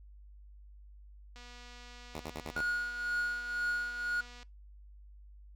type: click train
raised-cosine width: 0.2 ms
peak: -36 dBFS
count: 747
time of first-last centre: 1.36-4.43 s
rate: 243 Hz
type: tone bursts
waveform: 5% pulse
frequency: 77.78 Hz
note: D#2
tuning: in tune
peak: -28 dBFS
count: 5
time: 2.14-2.617 s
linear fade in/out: 5 ms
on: 65 ms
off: 38 ms
type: tone with tremolo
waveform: triangle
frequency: 1442 Hz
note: F#6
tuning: 45 cents flat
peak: -27 dBFS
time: 2.56-4.21 s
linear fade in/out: 5 ms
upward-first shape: triangle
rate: 2 Hz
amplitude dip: 70%
effects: noise-tail reverb RT60 0.2 s tail -22 dB re dry + added 50 Hz sine -51 dBFS peak until 5.55 s